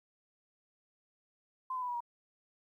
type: tone with pitch steps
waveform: sine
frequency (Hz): 1033 / 1011.7 / 990.9 / 970.5 / 950.6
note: C6 / B5 / B5 / B5 / A#5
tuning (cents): -22 / +41 / +5 / -31 / +34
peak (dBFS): -34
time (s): 1.7-2.005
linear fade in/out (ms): 5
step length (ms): 61
effects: 12-bit